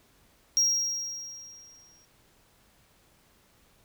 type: tone with exponential decay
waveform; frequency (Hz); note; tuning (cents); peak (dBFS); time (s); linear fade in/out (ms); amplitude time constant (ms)
triangle; 5620; F8; +10; -18; 0.57-2.05; 0; 320
effects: pink hiss -63 dBFS RMS until 3.84 s